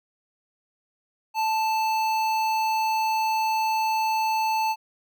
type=tone with notch filter; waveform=square; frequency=880 Hz; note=A5; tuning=in tune; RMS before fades=-24 dBFS; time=1.34-4.76 s; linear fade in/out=50 ms; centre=9400 Hz; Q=0.89; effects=none